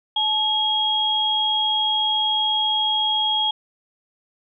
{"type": "tone pair together", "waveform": "sine", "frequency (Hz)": [859, 3282], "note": ["A5", "G#7"], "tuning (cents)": [-42, -21], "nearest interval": "octave + major seventh", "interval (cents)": 2321, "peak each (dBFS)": [-24, -19], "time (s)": [0.16, 3.51], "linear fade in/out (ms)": 5, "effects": []}